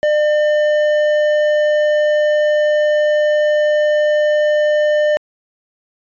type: tone with hard clipping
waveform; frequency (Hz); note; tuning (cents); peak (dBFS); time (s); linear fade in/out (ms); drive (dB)
sine; 601; D5; +40; -13; 0.03-5.17; 0; 8
effects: resampled to 16000 Hz